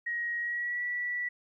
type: tone with pitch glide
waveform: sine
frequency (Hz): 1890 to 1949.9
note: A#6 to B6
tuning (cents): +23 to -23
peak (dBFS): -30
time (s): 0.06-1.29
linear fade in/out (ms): 10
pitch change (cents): +54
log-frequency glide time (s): 0.39-0.82
effects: 12-bit